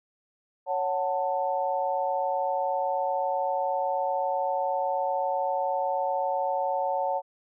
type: chord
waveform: sine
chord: F# minor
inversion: second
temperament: just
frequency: 555 / 740 / 888 Hz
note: C#5 / F#5 / A5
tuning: +2 / 0 / +16 cents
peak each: -29 dBFS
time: 0.66-7.22 s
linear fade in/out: 50 ms
effects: none